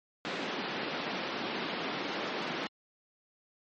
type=band-pass noise; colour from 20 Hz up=pink; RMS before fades=-36 dBFS; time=0.25-2.67 s; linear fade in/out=0 ms; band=200 to 4200 Hz; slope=24 dB/octave; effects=MP3 32 kbps